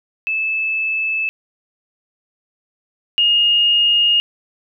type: tone pair in turn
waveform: sine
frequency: 2618 / 2849 Hz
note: E7 / F7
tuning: -13 / +34 cents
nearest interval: minor second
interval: 147 cents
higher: second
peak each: -17 / -11 dBFS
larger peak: second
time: 0.27-1.29 / 3.18-4.2 s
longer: neither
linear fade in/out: 0 ms
effects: none